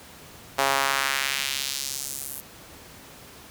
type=tone with high-pass filter sweep; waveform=sawtooth; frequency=137.1 Hz; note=C#3; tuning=19 cents flat; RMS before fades=-27 dBFS; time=0.58-2.41 s; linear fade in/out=10 ms; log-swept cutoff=700 to 12000 Hz; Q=1.2; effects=pink hiss -46 dBFS RMS until 3.5 s + high-pass 60 Hz 12 dB/octave